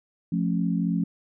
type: chord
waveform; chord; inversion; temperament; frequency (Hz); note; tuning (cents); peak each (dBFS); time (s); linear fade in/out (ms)
sine; F augmented; none; just; 174.61 / 218.3 / 272.8; F3 / A3 / C#4; 0 / -13 / -28; -24 / -28 / -29; 0.32-1.04; 5
effects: none